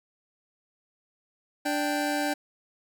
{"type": "tone pair together", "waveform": "25% pulse", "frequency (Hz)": [293.7, 783.1], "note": ["D4", "G5"], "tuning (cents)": [0, -2], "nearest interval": "octave + perfect fourth", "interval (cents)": 1698, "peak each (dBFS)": [-24, -26], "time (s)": [1.65, 2.34], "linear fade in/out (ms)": 10, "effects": []}